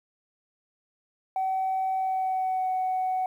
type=tone with pitch glide; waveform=sine; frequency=760 to 746.5 Hz; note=F#5 to F#5; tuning=+46 to +15 cents; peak=-23 dBFS; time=1.36-3.26 s; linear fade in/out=2 ms; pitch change=-31 cents; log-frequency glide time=1.96-2.7 s; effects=tanh soft clip ceiling -21 dBFS + 10-bit